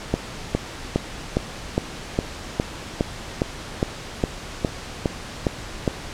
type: click train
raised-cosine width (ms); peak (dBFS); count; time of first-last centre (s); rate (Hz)
2; -5; 15; 0.14-5.878; 2.44
effects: pink hiss -35 dBFS RMS until 6.13 s + low-pass 7000 Hz 12 dB/octave